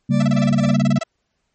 sine chord, G diminished, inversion second, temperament equal, 138.59 / 196 / 233.1 Hz, Db3 / G3 / Bb3, 0 / 0 / 0 cents, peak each -18 dBFS, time 0.09-0.99 s, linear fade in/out 10 ms
40% pulse tone with tremolo, 587.3 Hz, D5, in tune, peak -25 dBFS, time 0.1-0.78 s, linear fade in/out 50 ms, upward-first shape sine, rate 4 Hz, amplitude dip 85%
sawtooth tone bursts, 659.3 Hz, E5, in tune, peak -18 dBFS, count 16, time 0.2-1.035 s, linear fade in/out 5 ms, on 25 ms, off 29 ms
10% pulse tone with exponential decay, 295 Hz, D4, 8 cents sharp, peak -26 dBFS, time 0.21-0.48 s, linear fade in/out 0 ms, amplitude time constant 58 ms
effects pink hiss -71 dBFS RMS until 1.54 s + MP3 32 kbps

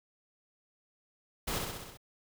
pink noise with echo, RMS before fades -34 dBFS, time 1.47-1.59 s, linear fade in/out 10 ms, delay 64 ms, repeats 6, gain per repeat -3 dB, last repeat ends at 1.974 s, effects none

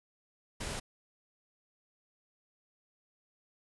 pink noise, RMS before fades -38 dBFS, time 0.6-0.8 s, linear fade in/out 10 ms, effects resampled to 24000 Hz

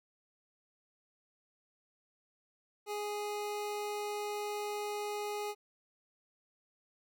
25% pulse tone, 415.3 Hz, G#4, in tune, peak -32 dBFS, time 2.86-5.55 s, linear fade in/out 50 ms, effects none

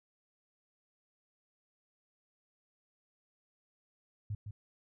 sine tone with echo, 103.83 Hz, G#2, in tune, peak -34 dBFS, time 4.3-4.35 s, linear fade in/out 5 ms, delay 160 ms, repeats 1, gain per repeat -6 dB, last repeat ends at 4.51 s, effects none

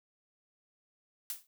blue noise with exponential decay, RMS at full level -34 dBFS, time 1.3-1.47 s, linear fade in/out 1 ms, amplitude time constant 35 ms, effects none

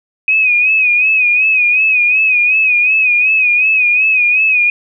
sine tone with vibrato, 2512 Hz, D#7, 16 cents sharp, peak -8 dBFS, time 0.28-4.7 s, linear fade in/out 2 ms, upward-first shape sine, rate 2.7 Hz, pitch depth 68 cents each way, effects none

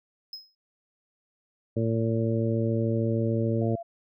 triangle tone with exponential decay, 5120 Hz, D#8, 49 cents sharp, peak -32 dBFS, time 0.33-0.55 s, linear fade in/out 2 ms, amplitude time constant 47 ms
harmonic tone, 113.5 Hz, A#2, 46 cents flat, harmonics 1 / 2 / 3 / 4 / 5, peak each -26 / -29 / -31 / -32 / -33 dBFS, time 1.76-3.76 s, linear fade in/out 10 ms
sine tone, 679 Hz, F5, 49 cents flat, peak -35 dBFS, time 3.61-3.83 s, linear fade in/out 10 ms
effects none

